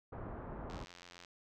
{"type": "low-pass noise", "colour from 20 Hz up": "pink", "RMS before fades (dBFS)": -45, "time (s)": [0.12, 0.85], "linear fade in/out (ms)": 10, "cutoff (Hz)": 1300, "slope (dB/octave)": 24}
{"type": "click train", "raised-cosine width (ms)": 0.2, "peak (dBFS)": -35, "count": 49, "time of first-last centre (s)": [0.7, 1.248], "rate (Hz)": 87.6}
{"effects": []}